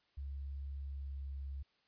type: tone with pitch glide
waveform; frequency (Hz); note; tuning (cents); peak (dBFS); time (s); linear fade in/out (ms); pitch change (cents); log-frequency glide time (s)
sine; 69.3 to 68.66; C#2 to C#2; 0 to -16; -40; 0.17-1.63; 10; -16; 0.85-1.22
effects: white hiss -75 dBFS RMS until 1.87 s + resampled to 11025 Hz